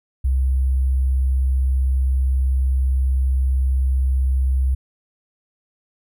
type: tone with sample-and-hold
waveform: sine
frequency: 65.41 Hz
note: C2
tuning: in tune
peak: -15 dBFS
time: 0.24-4.75 s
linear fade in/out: 10 ms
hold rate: 11025 Hz
effects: none

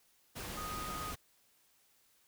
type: tone in noise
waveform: sine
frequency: 1244.5 Hz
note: D#6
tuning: in tune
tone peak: -41 dBFS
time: 0.56-1.13 s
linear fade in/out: 20 ms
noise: pink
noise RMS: -43 dBFS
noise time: 0.35-1.16 s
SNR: -1 dB
effects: white hiss -70 dBFS RMS until 2.27 s

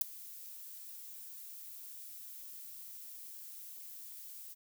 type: noise with ADSR envelope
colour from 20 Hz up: violet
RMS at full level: -25 dBFS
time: 0.01-4.55 s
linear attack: 5 ms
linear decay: 8 ms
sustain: -24 dB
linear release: 30 ms
effects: none

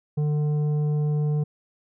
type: tone with tanh clipping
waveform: sine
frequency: 149.4 Hz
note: D3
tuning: 30 cents sharp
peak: -22 dBFS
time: 0.17-1.44 s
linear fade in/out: 10 ms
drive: 8 dB
effects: none

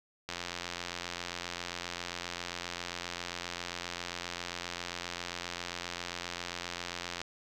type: click train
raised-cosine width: 0.2 ms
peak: -19 dBFS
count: 607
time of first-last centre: 0.29-7.216 s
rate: 87.5 Hz
effects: 10-bit

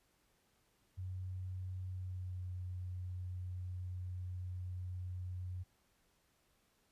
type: tone with pitch glide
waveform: sine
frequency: 92.5 to 90.81 Hz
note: F#2 to F#2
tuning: 0 to -32 cents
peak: -40 dBFS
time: 0.97-5.64 s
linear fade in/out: 20 ms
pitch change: -32 cents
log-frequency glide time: 1.89-2.48 s
effects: pink hiss -75 dBFS RMS until 6.91 s + resampled to 32000 Hz

